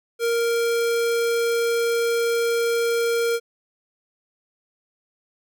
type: tone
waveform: square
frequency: 466.2 Hz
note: A#4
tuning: in tune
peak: -20 dBFS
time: 0.19-3.4 s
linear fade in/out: 50 ms
effects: none